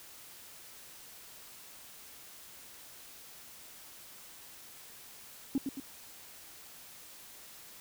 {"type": "tone with echo", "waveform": "sine", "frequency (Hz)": 272, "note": "C#4", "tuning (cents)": -33, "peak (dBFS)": -25, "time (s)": [5.55, 5.58], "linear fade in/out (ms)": 2, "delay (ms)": 110, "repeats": 2, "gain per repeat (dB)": -6, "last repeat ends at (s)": 5.8, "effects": ["tanh soft clip ceiling -22 dBFS", "white hiss -52 dBFS RMS until 7.8 s"]}